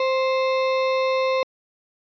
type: tone with sample-and-hold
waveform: sine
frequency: 523.3 Hz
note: C5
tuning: in tune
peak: -18 dBFS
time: 0-1.43 s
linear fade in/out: 2 ms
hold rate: 1575 Hz
effects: resampled to 11025 Hz